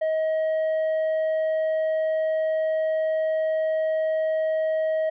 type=tone with tanh clipping; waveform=sine; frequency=633 Hz; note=D#5; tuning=30 cents sharp; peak=-22 dBFS; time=0.01-5.1 s; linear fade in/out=10 ms; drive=4 dB; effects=none